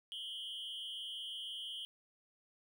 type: tone with amplitude modulation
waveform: triangle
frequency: 3136 Hz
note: G7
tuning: in tune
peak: -36 dBFS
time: 0.12-1.85 s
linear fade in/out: 0 ms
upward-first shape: sine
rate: 226 Hz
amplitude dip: 100%
effects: none